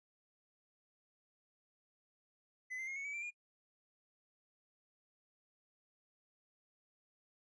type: tone with pitch steps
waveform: triangle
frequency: 2018 / 2081 / 2145 / 2212 / 2281 / 2352 / 2425 Hz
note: B6 / C7 / C7 / C#7 / C#7 / D7 / D#7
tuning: +37 / -10 / +42 / -4 / +49 / +2 / -45 cents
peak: -39 dBFS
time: 2.7-3.309 s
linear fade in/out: 20 ms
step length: 87 ms
effects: noise-tail reverb RT60 0.1 s tail -23 dB re dry + resampled to 22050 Hz